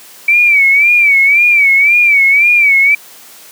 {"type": "tone with vibrato", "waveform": "sine", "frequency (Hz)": 2300, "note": "D7", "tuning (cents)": -37, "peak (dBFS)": -5, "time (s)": [0.28, 2.95], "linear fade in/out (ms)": 5, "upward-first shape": "sine", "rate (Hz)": 1.9, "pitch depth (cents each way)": 100, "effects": ["white hiss -37 dBFS RMS until 3.51 s", "high-pass 200 Hz 12 dB/octave"]}